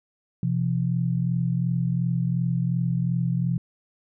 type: tone pair together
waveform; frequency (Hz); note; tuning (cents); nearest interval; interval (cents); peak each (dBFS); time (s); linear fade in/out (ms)
sine; 127.73 / 170.5; C3 / F3; -41 / -41; perfect fourth; 500; -24; 0.43-3.58; 2
effects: none